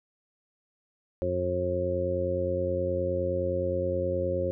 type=harmonic tone; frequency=89.6 Hz; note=F2; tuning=45 cents sharp; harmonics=1 / 2 / 3 / 4 / 5 / 6; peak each=-33 / -38 / -39 / -33 / -38 / -28 dBFS; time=1.22-4.51 s; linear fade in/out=0 ms; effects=none